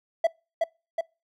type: tone with echo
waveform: triangle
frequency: 662 Hz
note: E5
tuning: 7 cents sharp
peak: -15 dBFS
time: 0.24-0.27 s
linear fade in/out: 5 ms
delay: 370 ms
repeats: 2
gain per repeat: -3 dB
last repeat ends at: 1.01 s
effects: noise-tail reverb RT60 0.3 s tail -26 dB re dry